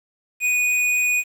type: tone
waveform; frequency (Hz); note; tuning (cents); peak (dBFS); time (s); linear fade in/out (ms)
square; 2474; D#7; -10; -18; 0.4-1.24; 50
effects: low-pass 12000 Hz 12 dB/octave + 8-bit